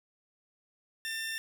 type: tone cluster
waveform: 30% pulse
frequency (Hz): 1790 / 2714 / 5490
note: A6 / E7 / F8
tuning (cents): +29 / +50 / -31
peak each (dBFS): -33 / -39 / -39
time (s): 1.05-1.38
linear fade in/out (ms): 0
effects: none